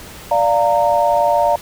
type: chord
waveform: sine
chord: Bb major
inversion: first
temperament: equal with one note detuned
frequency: 587.3 / 698.5 / 921.6 Hz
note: D5 / F5 / Bb5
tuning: 0 / 0 / -20 cents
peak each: -16 dBFS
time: 0.31-1.56 s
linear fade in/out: 5 ms
effects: pink hiss -36 dBFS RMS until 1.61 s